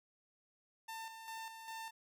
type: tone with tremolo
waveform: sawtooth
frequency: 897 Hz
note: A5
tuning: 33 cents sharp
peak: -40 dBFS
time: 0.88-1.91 s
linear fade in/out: 10 ms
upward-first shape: square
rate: 2.5 Hz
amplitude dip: 50%
effects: none